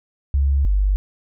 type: tone pair in turn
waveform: sine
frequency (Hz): 69.3 / 49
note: C#2 / G1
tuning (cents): 0 / 0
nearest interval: tritone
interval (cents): 600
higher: first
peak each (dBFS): -14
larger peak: neither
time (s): 0.34-0.65 / 0.65-0.96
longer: neither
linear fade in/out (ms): 0
effects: none